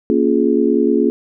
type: chord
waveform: sine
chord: Bb minor seventh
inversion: none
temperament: just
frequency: 233.1 / 279.7 / 349.6 / 419.5 Hz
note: Bb3 / Db4 / F4 / Ab4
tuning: 0 / +16 / +2 / +17 cents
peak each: -17 dBFS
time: 0.1-1.1 s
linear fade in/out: 0 ms
effects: none